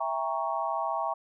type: chord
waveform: sine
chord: E diminished seventh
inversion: none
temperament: equal with one note detuned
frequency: 659.3 / 798.6 / 932.3 / 1108.7 Hz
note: E5 / G5 / Bb5 / Db6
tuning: 0 / +32 / 0 / 0 cents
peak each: -33 dBFS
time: 0-1.14 s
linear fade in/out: 10 ms
effects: none